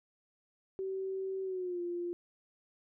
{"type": "tone with pitch glide", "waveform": "sine", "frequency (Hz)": [382.7, 348.9], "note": ["G4", "F4"], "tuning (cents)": [-42, -2], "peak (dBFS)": -34, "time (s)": [0.79, 2.13], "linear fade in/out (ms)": 0, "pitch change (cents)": -160, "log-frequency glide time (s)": [1.43, 1.81], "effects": []}